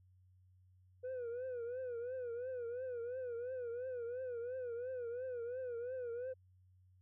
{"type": "tone with vibrato", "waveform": "sine", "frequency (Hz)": 491.4, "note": "B4", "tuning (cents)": -9, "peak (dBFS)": -37, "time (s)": [1.03, 6.34], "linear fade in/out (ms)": 20, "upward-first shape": "triangle", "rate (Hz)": 2.9, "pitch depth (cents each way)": 120, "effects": ["tanh soft clip ceiling -39 dBFS", "added 92 Hz sine -64 dBFS peak until 7.01 s"]}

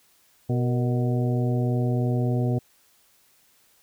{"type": "harmonic tone with a mistuned harmonic", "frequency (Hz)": 123.47, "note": "B2", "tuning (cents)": 0, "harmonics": [1, 2, 3, 4, 5, 6], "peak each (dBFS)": [-22, -28, -32, -34, -36, -38], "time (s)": [0.49, 2.59], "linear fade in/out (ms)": 10, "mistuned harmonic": 4, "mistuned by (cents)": -75, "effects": ["white hiss -61 dBFS RMS until 3.82 s"]}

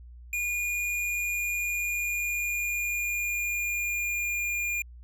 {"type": "tone with pitch glide", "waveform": "square", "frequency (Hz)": [2435, 2413], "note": ["D#7", "D7"], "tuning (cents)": [-38, 46], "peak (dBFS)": -28, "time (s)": [0.33, 4.82], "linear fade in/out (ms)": 2, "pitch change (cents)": -16, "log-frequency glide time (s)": [0.53, 4.46], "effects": ["added 60 Hz sine -44 dBFS peak until 5.03 s"]}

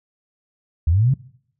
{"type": "linear sweep", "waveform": "sine", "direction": "up", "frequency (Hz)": [72.7, 141.5], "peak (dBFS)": -13, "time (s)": [0.87, 1.14], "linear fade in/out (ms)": 5, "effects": ["noise-tail reverb RT60 0.7 s tail -22 dB re dry"]}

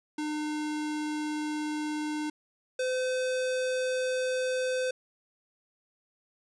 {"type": "tone pair in turn", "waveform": "square", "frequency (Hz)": [302.8, 511.2], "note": ["D#4", "C5"], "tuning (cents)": [-47, -40], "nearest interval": "major sixth", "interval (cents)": 907, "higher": "second", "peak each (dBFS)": [-31, -28], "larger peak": "second", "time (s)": [[0.18, 2.3], [2.79, 4.91]], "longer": "neither", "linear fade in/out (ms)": 5, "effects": ["resampled to 22050 Hz", "11-bit"]}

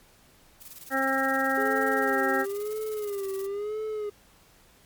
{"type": "noise with tremolo", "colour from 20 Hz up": "blue", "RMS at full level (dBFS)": -43, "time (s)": [0.6, 3.47], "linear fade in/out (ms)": 20, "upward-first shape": "square", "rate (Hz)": 19, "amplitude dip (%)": 65}
{"type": "harmonic tone", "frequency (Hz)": 267.7, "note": "C4", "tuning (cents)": 40, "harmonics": [1, 2, 3, 5, 6, 7], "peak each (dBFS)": [-30, -30, -30, -30, -30, -30], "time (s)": [0.9, 2.46], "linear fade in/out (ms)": 50}
{"type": "tone with vibrato", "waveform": "triangle", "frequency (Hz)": 410, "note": "G#4", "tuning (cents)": -22, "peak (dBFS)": -27, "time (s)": [1.57, 4.1], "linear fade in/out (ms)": 10, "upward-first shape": "sine", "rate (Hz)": 0.99, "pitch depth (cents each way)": 100}
{"effects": ["pink hiss -58 dBFS RMS until 4.85 s", "MP3 96 kbps"]}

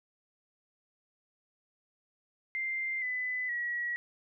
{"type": "tone with pitch steps", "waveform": "sine", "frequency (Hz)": [2093, 2004, 1919.3], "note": ["C7", "B6", "B6"], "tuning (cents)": [0, 25, -50], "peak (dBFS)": -31, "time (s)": [2.55, 3.96], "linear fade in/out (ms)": 0, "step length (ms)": 470, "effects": []}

